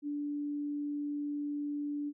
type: tone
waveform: sine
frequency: 291.3 Hz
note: D4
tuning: 14 cents flat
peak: -33 dBFS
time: 0.02-2.13 s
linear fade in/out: 50 ms
effects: none